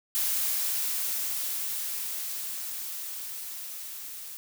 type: noise with level ramp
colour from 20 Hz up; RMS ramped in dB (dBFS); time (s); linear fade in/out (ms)
blue; -27 to -41; 0.15-4.37; 0
effects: none